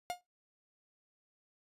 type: tone with exponential decay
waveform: 45% pulse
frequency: 713 Hz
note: F5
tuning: 36 cents sharp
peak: -31 dBFS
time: 0.1-0.21 s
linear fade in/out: 0 ms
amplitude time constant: 22 ms
effects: noise-tail reverb RT60 0.2 s tail -19 dB re dry + resampled to 32000 Hz